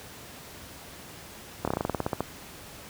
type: slowing click train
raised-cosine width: 1 ms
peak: -12 dBFS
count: 13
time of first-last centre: 1.65-2.206 s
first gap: 26 ms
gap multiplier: 1.1
effects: pink hiss -45 dBFS RMS until 2.89 s + high-pass 60 Hz 12 dB/octave